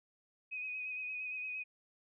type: tone with vibrato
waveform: sine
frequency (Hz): 2510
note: D#7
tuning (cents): +15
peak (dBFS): -38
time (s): 0.51-1.64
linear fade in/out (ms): 20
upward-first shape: sine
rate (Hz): 8.7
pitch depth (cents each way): 28
effects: none